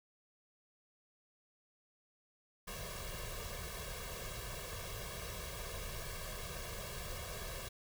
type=noise with comb filter; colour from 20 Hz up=pink; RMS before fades=-44 dBFS; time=2.67-7.69 s; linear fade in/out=10 ms; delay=1.8 ms; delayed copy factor=+1; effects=none